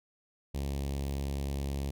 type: tone with notch filter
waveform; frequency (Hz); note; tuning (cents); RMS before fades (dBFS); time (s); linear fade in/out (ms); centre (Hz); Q
sawtooth; 69.3; C#2; 0; -34; 0.54-1.91; 10; 1400; 0.72
effects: none